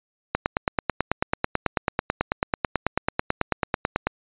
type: click train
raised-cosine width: 0.5 ms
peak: -5 dBFS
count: 35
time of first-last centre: 0.35-4.07 s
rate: 9.14 Hz
effects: resampled to 8000 Hz